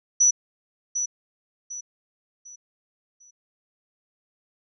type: tone with echo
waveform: sine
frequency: 5920 Hz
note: F#8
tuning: in tune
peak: -14 dBFS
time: 0.2-0.31 s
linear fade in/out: 10 ms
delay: 750 ms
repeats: 4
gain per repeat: -9 dB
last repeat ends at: 3.31 s
effects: none